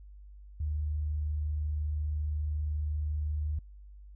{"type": "tone", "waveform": "sine", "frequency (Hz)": 75.5, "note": "D2", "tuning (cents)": 48, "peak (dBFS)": -29, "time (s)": [0.6, 3.59], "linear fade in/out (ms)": 5, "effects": ["added 50 Hz sine -47 dBFS peak until 4.15 s"]}